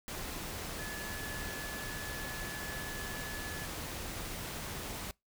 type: tone in noise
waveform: sine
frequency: 1717 Hz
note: A6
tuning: 43 cents flat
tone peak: -43 dBFS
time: 0.79-3.65 s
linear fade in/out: 0 ms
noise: pink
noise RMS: -41 dBFS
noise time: 0.08-5.11 s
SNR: -5 dB
effects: noise-tail reverb RT60 0.2 s tail -25 dB re dry